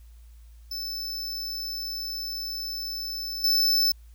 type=tone with level steps; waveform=square; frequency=5274 Hz; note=E8; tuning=in tune; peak=-31 / -20 dBFS; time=0.71-3.92 s; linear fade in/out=5 ms; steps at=3.44 s; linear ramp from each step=2 ms; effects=added 57 Hz sine -46 dBFS peak until 4.14 s + white hiss -65 dBFS RMS until 4.14 s